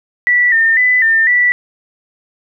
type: tone with pitch steps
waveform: sine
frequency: 1958 / 1813 / 1999 / 1802 / 1962 Hz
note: B6 / A#6 / B6 / A6 / B6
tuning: -15 / -49 / +20 / +41 / -12 cents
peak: -8 dBFS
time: 0.27-1.52 s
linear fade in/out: 0 ms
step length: 250 ms
effects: none